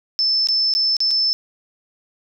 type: tone with dropouts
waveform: sine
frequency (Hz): 5274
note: E8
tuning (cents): 0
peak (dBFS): -15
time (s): 0.19-1.33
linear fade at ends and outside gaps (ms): 0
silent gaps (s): 0.471-0.487 / 0.738-0.75 / 0.967-1.004 / 1.108-1.112
effects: none